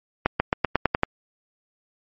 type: accelerating click train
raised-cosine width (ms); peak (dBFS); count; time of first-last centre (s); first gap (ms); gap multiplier
0.5; -3; 8; 0.26-1.034; 140; 0.92
effects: MP3 32 kbps